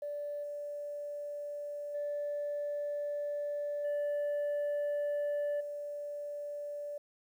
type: tone with level steps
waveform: sine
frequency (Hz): 583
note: D5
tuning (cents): -13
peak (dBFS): -35 / -37 / -32 / -28 / -37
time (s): 0.02-6.98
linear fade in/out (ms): 5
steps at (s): 0.43 / 1.94 / 3.84 / 5.6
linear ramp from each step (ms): 10
effects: tanh soft clip ceiling -30 dBFS + 11-bit